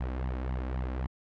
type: tone with flanger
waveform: sawtooth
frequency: 63.8 Hz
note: C2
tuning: 43 cents flat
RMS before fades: -33 dBFS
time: 0-1.07 s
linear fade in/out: 10 ms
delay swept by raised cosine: 0.98 to 3.78 ms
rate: 3.8 Hz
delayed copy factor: +0.7
effects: low-pass 2000 Hz 12 dB/octave